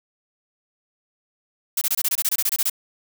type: noise bursts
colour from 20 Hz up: blue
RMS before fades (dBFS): -21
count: 14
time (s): 1.77-2.698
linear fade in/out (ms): 5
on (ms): 44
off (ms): 24
effects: none